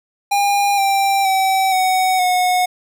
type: tone with pitch steps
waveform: square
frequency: 807 / 786.7 / 767 / 747.8 / 729 Hz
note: G#5 / G5 / G5 / F#5 / F#5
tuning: -50 / +6 / -38 / +18 / -26 cents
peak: -14 dBFS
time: 0.31-2.66 s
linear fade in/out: 10 ms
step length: 470 ms
effects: none